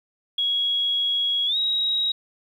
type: tone with pitch glide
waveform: sine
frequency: 3322 to 3816 Hz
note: G#7 to A#7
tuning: 0 to +40 cents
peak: -20 dBFS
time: 0.38-2.12 s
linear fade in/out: 5 ms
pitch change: +240 cents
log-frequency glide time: 1.46-1.57 s
effects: 9-bit